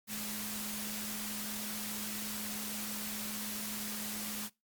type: tone in noise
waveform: sine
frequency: 211.6 Hz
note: G#3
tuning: 33 cents sharp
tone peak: -43 dBFS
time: 0.07-4.5 s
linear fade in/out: 50 ms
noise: white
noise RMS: -40 dBFS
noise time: 0.07-4.5 s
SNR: -6 dB
effects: noise-tail reverb RT60 0.2 s tail -21 dB re dry + Opus 48 kbps